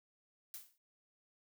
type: noise with exponential decay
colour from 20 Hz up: blue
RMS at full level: -44 dBFS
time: 0.54-0.78 s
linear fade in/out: 1 ms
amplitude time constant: 52 ms
effects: none